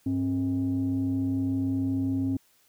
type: tone pair together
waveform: sine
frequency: 100.5 / 268.3 Hz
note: G2 / C4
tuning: +44 / +44 cents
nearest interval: octave + perfect fourth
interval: 1700 cents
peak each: -29 / -24 dBFS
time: 0.06-2.37 s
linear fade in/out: 5 ms
effects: tanh soft clip ceiling -20 dBFS + white hiss -64 dBFS RMS until 2.68 s